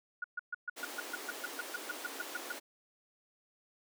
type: tone bursts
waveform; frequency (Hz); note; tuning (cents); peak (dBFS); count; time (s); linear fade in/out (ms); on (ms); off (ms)
sine; 1447; F#6; -39; -34; 16; 0.22-2.522; 5; 22; 130
type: high-pass noise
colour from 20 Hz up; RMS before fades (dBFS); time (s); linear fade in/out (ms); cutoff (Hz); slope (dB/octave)
pink; -45; 0.76-2.6; 20; 270; 48
effects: none